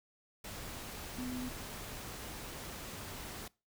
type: tone in noise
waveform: sine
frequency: 251.1 Hz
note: B3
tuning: 29 cents sharp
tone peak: -38 dBFS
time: 1.18-1.49 s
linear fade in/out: 5 ms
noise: pink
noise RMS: -45 dBFS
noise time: 0.44-3.48 s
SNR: +4 dB
effects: noise-tail reverb RT60 0.3 s tail -23 dB re dry